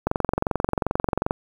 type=click train; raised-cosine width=1 ms; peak=-7 dBFS; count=29; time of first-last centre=0.07-1.309 s; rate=22.6 Hz; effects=7-bit